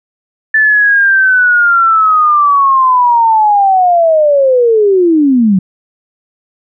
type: linear sweep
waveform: sine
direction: down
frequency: 1760 to 179.7 Hz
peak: -5 dBFS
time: 0.54-5.59 s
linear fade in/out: 5 ms
effects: none